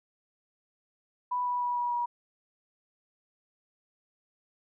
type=tone with pitch steps; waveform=sine; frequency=987.8 / 981 / 974.2 / 967.5 / 960.8 Hz; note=B5 / B5 / B5 / B5 / B5; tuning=0 / -12 / -24 / -36 / -48 cents; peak=-27 dBFS; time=1.31-2.06 s; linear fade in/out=10 ms; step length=150 ms; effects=none